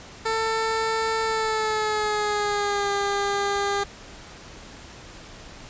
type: tone with pitch glide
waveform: 15% pulse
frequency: 446 to 402 Hz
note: A4 to G4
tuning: +23 to +44 cents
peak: -16 dBFS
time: 0.25-3.84 s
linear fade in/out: 10 ms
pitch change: -179 cents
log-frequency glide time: 1.24-2.91 s
effects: pink hiss -43 dBFS RMS until 5.69 s + resampled to 16000 Hz